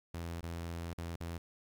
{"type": "tone with dropouts", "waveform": "sawtooth", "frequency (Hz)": 84.4, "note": "E2", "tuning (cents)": 41, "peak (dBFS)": -35, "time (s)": [0.14, 1.38], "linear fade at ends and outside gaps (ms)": 5, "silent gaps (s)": [[0.409, 0.429], [0.934, 0.98], [1.16, 1.204]], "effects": ["12-bit"]}